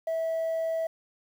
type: tone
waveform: sine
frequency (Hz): 652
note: E5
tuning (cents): -19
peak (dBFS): -24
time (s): 0.07-0.87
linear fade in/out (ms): 5
effects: tanh soft clip ceiling -25 dBFS + 9-bit